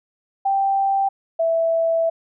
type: tone pair in turn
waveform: sine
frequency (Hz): 784 / 659.3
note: G5 / E5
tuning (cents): 0 / 0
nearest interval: minor third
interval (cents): 300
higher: first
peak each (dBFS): -16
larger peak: neither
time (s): 0.45-1.09 / 1.39-2.1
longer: second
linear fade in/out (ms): 10
effects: none